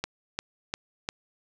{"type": "click train", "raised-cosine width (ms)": 0.2, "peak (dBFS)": -12, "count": 4, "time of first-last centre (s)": [0.04, 1.089], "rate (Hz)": 2.86, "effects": []}